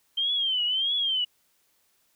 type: tone with vibrato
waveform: sine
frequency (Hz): 3136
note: G7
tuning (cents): 0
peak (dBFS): -23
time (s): 0.17-1.25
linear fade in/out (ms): 10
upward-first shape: triangle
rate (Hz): 1.6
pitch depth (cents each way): 150
effects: white hiss -68 dBFS RMS until 2.15 s

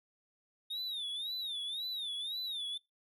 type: tone with vibrato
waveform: triangle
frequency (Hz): 3672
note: A#7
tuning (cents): -27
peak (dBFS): -35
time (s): 0.7-2.78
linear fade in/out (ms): 10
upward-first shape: sine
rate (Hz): 1.9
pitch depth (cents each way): 150
effects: noise-tail reverb RT60 0.2 s tail -23 dB re dry

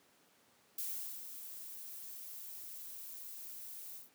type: noise with ADSR envelope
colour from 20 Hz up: violet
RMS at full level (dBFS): -39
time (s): 0.78-4.1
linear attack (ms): 4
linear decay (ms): 430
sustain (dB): -9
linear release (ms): 150
effects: pink hiss -68 dBFS RMS until 4.14 s + high-pass 200 Hz 12 dB/octave

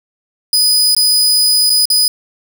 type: tone with dropouts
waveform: sawtooth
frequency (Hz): 4978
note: D#8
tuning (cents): 0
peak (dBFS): -6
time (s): 0.53-2.08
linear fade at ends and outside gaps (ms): 2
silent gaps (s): 0.949-0.965 / 1.697-1.701 / 1.855-1.901
effects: 7-bit

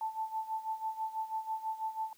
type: tone with tremolo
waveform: sine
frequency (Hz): 881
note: A5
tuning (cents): +2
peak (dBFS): -31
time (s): 0.01-2.13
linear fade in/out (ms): 2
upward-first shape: sine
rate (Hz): 6.1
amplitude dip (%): 80
effects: white hiss -65 dBFS RMS until 2.17 s

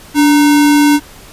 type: tone with sample-and-hold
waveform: sine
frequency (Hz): 291.4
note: D4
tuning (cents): -13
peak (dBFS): -5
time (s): 0.14-1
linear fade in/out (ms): 50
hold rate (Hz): 1225
effects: pink hiss -37 dBFS RMS until 1.32 s + resampled to 32000 Hz

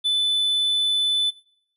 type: tone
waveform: triangle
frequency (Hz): 3502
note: A7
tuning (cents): -9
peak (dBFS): -17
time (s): 0.04-1.31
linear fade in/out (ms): 20
effects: noise-tail reverb RT60 0.7 s tail -20 dB re dry + resampled to 32000 Hz

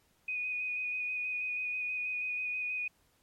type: tone with vibrato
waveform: sine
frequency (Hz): 2484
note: D#7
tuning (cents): -3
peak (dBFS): -32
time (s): 0.28-2.88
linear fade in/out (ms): 5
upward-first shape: square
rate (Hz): 6.2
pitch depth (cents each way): 15
effects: pink hiss -70 dBFS RMS until 3.22 s + MP3 64 kbps

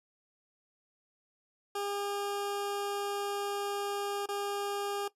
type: tone with dropouts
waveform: 20% pulse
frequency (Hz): 404.2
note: G#4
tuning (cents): -47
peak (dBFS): -28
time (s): 1.75-5.08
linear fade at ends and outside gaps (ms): 5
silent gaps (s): 4.26-4.287
effects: noise-tail reverb RT60 0.1 s tail -17 dB re dry + resampled to 32000 Hz

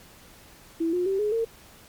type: tone with pitch steps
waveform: sine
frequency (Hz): 329.6 / 357.4 / 387.5 / 420.1 / 455.5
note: E4 / F4 / G4 / G#4 / A#4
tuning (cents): 0 / +40 / -20 / +20 / -40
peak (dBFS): -22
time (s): 0.8-1.45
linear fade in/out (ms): 10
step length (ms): 130
effects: pink hiss -51 dBFS RMS until 1.88 s + MP3 96 kbps

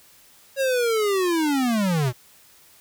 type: linear sweep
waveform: square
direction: down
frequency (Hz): 552 to 116.54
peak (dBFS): -20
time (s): 0.56-2.13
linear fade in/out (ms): 50
effects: white hiss -53 dBFS RMS until 2.8 s

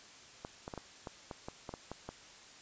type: clicks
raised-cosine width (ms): 1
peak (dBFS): -27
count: 11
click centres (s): 0.449 / 0.679 / 0.738 / 0.777 / 1.072 / 1.312 / 1.485 / 1.692 / 1.739 / 1.916 / 2.09
effects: white hiss -55 dBFS RMS until 2.61 s + resampled to 16000 Hz

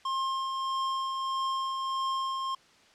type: tone with tremolo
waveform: square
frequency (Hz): 1064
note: C6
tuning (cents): +29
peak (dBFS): -28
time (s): 0.05-2.55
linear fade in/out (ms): 5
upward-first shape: triangle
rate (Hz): 1.6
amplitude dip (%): 35
effects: white hiss -59 dBFS RMS until 2.94 s + low-pass 5000 Hz 12 dB/octave

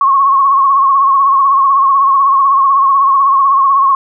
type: tone with vibrato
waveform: sine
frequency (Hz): 1093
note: C#6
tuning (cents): -25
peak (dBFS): -6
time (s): 0.01-3.95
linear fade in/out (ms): 2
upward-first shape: triangle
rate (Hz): 16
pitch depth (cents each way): 68
effects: none

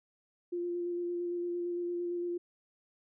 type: tone with vibrato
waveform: sine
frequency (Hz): 349.2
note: F4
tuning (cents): 0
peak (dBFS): -32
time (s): 0.52-2.38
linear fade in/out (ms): 10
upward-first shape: square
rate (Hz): 8.8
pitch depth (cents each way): 11
effects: none

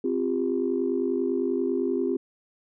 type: chord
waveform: sine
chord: C suspended fourth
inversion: none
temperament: equal with one note detuned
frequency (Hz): 261.6 / 349.2 / 399.3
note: C4 / F4 / G4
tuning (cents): 0 / 0 / +32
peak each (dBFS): -27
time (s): 0.04-2.17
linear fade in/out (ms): 5
effects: tanh soft clip ceiling -14 dBFS

